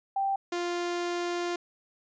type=tone pair in turn; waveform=sine / sawtooth; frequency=784 / 349.2 Hz; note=G5 / F4; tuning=0 / 0 cents; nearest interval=octave + major second; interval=1400 cents; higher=first; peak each=-25 dBFS; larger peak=neither; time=0.16-0.36 / 0.52-1.56 s; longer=second; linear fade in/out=5 ms; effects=resampled to 16000 Hz